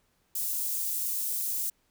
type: high-pass noise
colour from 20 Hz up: white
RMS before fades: -31 dBFS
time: 0.35-1.7 s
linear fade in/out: 5 ms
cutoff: 9100 Hz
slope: 12 dB/octave
effects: pink hiss -71 dBFS RMS until 1.9 s